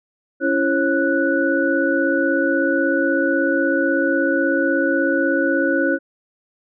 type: tone cluster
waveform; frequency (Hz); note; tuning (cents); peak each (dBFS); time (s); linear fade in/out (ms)
sine; 279.3 / 335.6 / 541 / 1479; C#4 / E4 / C#5 / F#6; +13 / +31 / -42 / -1; -21; 0.4-5.99; 50
effects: none